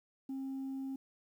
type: tone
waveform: sine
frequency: 268.1 Hz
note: C4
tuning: 42 cents sharp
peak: -35 dBFS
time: 0.29-0.96 s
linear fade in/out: 5 ms
effects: tanh soft clip ceiling -36 dBFS + 11-bit